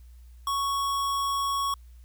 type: tone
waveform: square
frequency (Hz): 1110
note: C#6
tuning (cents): +2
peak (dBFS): -26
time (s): 0.47-1.74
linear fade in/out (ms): 2
effects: added 60 Hz sine -46 dBFS peak until 2.04 s + white hiss -67 dBFS RMS until 2.04 s